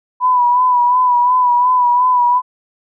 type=tone with vibrato; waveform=sine; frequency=987.8 Hz; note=B5; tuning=in tune; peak=-9 dBFS; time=0.2-2.42 s; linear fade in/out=50 ms; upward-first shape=sine; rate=2.8 Hz; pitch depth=41 cents each way; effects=none